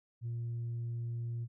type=tone; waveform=sine; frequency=117.6 Hz; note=A#2; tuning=16 cents sharp; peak=-33 dBFS; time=0.21-1.48 s; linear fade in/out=50 ms; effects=tanh soft clip ceiling -33 dBFS

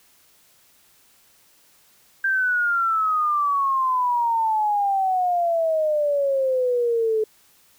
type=exponential sweep; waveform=sine; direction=down; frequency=1587 to 430 Hz; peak=-18 dBFS; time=2.24-7.24 s; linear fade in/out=5 ms; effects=white hiss -57 dBFS RMS until 7.78 s

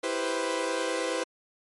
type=chord; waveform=sawtooth; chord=C major seventh; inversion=first; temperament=equal; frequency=329.6 / 392 / 493.9 / 523.3 Hz; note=E4 / G4 / B4 / C5; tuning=0 / 0 / 0 / 0 cents; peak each=-30 / -32 / -28 / -28 dBFS; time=0.03-1.24 s; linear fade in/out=10 ms; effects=MP3 48 kbps

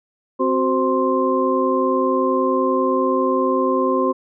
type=tone cluster; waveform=sine; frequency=262.3 / 372.6 / 522 / 1050 Hz; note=C4 / F#4 / C5 / C6; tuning=+4 / +12 / -4 / +6 cents; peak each=-21 dBFS; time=0.39-4.13 s; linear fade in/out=20 ms; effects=none

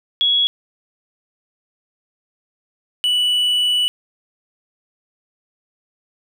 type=tone pair in turn; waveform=sine / triangle; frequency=3347 / 2958 Hz; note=G#7 / F#7; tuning=+13 / -1 cents; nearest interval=major second; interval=214 cents; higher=first; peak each=-13 dBFS; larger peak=neither; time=0.21-0.47 / 3.04-3.88 s; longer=second; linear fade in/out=0 ms; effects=none

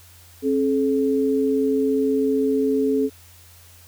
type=tone pair together; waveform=sine; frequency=268.9 / 429.3 Hz; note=C4 / A4; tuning=+47 / -43 cents; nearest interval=minor sixth; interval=810 cents; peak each=-20 / -20 dBFS; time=0.42-3.1 s; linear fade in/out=50 ms; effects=added 87 Hz sine -49 dBFS peak until 3.87 s + white hiss -50 dBFS RMS until 3.87 s

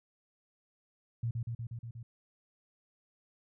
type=tone with echo; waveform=sine; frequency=116.54 Hz; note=A#2; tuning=in tune; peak=-30 dBFS; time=1.23-1.31 s; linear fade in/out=5 ms; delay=120 ms; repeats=6; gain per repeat=-2 dB; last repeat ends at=2.03 s; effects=none

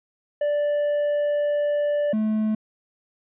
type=tone pair in turn; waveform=triangle; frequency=586 / 216.3 Hz; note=D5 / A3; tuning=-4 / -29 cents; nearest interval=octave + perfect fourth; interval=1725 cents; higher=first; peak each=-18 dBFS; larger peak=neither; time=0.41-2.13 / 2.13-2.55 s; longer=first; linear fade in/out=5 ms; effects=resampled to 8000 Hz

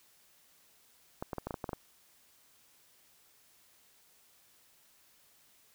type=clicks; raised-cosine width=1 ms; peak=-22 dBFS; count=9; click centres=1.225 / 1.332 / 1.383 / 1.47 / 1.508 / 1.542 / 1.642 / 1.692 / 1.732 s; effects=white hiss -65 dBFS RMS until 5.74 s

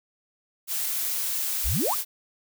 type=noise; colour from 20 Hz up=blue; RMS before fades=-28 dBFS; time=0.67-2.05 s; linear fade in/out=50 ms
type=exponential sweep; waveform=sine; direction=up; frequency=40.71 to 1338 Hz; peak=-24 dBFS; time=1.64-1.95 s; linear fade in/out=20 ms
effects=none

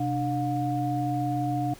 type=tone cluster; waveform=sine; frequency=128.2 / 297.1 / 717 Hz; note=C3 / D4 / F5; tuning=-35 / +20 / +45 cents; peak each=-29 dBFS; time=0-1.74 s; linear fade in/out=5 ms; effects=pink hiss -50 dBFS RMS until 1.79 s

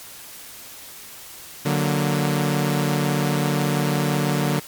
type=chord; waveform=sawtooth; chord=D augmented; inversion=none; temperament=equal; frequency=146.83 / 185 / 233.1 Hz; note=D3 / F#3 / A#3; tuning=0 / 0 / 0 cents; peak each=-17 / -21 / -23 dBFS; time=1.65-4.6 s; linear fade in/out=10 ms; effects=white hiss -40 dBFS RMS until 4.67 s + MP3 96 kbps

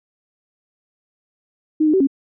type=tone with pitch steps; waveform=sine; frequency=310.5 / 305.8 / 381.5 / 274.1 Hz; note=D#4 / D#4 / G4 / C#4; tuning=-3 / -30 / -47 / -19 cents; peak=-12 dBFS; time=1.8-2.072 s; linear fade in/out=10 ms; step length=68 ms; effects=none

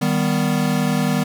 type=chord; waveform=square; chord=Eb augmented; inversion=none; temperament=equal; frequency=155.56 / 196 / 246.9 Hz; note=Eb3 / G3 / B3; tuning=0 / 0 / 0 cents; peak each=-22 dBFS; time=0.01-1.24 s; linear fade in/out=10 ms; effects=none

